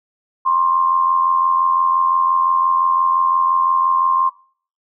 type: tone with amplitude modulation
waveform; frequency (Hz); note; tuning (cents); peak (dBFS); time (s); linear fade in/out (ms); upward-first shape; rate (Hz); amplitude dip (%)
sine; 1057; C6; +17; -10; 0.45-4.3; 20; sine; 85.8; 55
effects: noise-tail reverb RT60 0.5 s tail -22 dB re dry